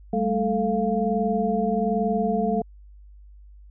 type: tone cluster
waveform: sine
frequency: 196 / 217.2 / 439.7 / 696 Hz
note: G3 / A3 / A4 / F5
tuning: 0 / -22 / -1 / -6 cents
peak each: -26 dBFS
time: 0.13-2.62 s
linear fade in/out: 5 ms
effects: added 50 Hz sine -44 dBFS peak until 3.7 s